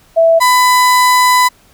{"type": "tone pair in turn", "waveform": ["sine", "35% pulse"], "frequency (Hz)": [659.3, 999.8], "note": ["E5", "B5"], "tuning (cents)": [0, 21], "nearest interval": "perfect fifth", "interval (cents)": 721, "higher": "second", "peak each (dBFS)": -5, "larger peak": "neither", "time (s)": [[0.16, 0.4], [0.4, 1.49]], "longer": "second", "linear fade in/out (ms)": 20, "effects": ["pink hiss -48 dBFS RMS until 1.73 s"]}